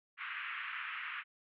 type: band-pass noise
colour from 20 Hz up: pink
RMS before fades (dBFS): -42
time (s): 0.17-1.24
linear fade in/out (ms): 50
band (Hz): 1200 to 2800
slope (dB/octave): 48
effects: none